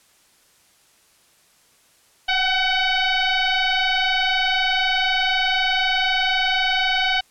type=tone with frequency modulation; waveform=sine; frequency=740 Hz; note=F#5; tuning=in tune; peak=-17 dBFS; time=2.28-7.21 s; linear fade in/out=10 ms; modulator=752 Hz; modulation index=4.3; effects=white hiss -57 dBFS RMS until 7.3 s + low-pass 11000 Hz 12 dB/octave